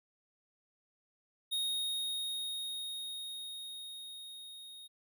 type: tone with level ramp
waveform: square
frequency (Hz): 3729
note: A#7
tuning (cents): 0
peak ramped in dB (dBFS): -32 to -49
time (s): 1.51-4.88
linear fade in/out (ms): 20
effects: none